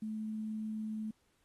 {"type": "tone with quantisation", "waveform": "sine", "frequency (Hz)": 216.8, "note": "A3", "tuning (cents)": -25, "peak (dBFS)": -36, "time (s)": [0.02, 1.11], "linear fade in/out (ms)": 5, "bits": 11, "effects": ["pink hiss -75 dBFS RMS until 1.44 s", "AAC 32 kbps"]}